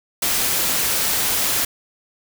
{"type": "noise", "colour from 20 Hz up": "white", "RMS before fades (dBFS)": -20, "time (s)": [0.22, 1.65], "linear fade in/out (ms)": 5, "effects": []}